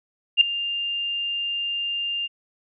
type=tone with ADSR envelope; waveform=sine; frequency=2800 Hz; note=F7; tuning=4 cents sharp; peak=-8 dBFS; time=0.37-2.28 s; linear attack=40 ms; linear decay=5 ms; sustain=-16 dB; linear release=27 ms; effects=none